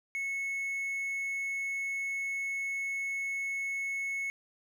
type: tone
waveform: triangle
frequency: 2197 Hz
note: C#7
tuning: 16 cents flat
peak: -30 dBFS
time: 0.15-4.3 s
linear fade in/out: 0 ms
effects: 11-bit